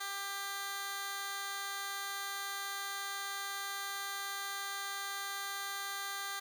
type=tone with high-pass filter; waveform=15% pulse; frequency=396.6 Hz; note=G4; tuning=20 cents sharp; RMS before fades=-40 dBFS; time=0-6.4 s; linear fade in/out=10 ms; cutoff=1400 Hz; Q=0.68; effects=none